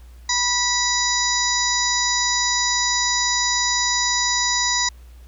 harmonic tone with a mistuned harmonic, 980 Hz, B5, 14 cents flat, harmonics 1 / 2 / 4 / 5 / 6 / 7, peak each -25 / -25 / -25 / -25 / -25 / -25 dBFS, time 0.29-4.89 s, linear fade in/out 5 ms, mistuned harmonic 5, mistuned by +19 cents, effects added 60 Hz sine -40 dBFS peak until 5.27 s + pink hiss -56 dBFS RMS until 5.27 s

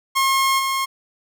sawtooth tone with level steps, 1076 Hz, C6, 48 cents sharp, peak -12 / -16 dBFS, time 0.15-0.86 s, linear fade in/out 20 ms, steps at 0.58 s, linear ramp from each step 20 ms, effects none

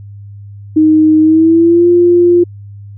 sine tone with pitch glide, 311.4 to 349.5 Hz, D#4 to F4, +2 to +1 cents, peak -4 dBFS, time 0.76-2.44 s, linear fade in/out 10 ms, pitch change +199 cents, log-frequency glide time 1.21-1.88 s, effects added 101 Hz sine -28 dBFS peak until 2.97 s

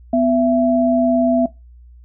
sine tone pair together, 250 / 667.4 Hz, B3 / E5, +21 / +21 cents, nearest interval octave + perfect fourth, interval 1700 cents, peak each -15 dBFS, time 0.13-1.46 s, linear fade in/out 5 ms, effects noise-tail reverb RT60 0.2 s tail -18 dB re dry + added 60 Hz sine -40 dBFS peak until 2.04 s

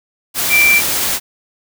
sine tone in noise, 2349 Hz, D7, in tune, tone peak -8 dBFS, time 0.49-0.82 s, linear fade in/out 50 ms, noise white, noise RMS -17 dBFS, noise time 0.34-1.2 s, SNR +6 dB, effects none

